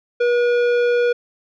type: tone with tanh clipping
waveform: sine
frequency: 482.3 Hz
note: B4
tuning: 41 cents flat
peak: -16 dBFS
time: 0.2-1.13 s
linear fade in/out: 10 ms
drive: 13 dB
effects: none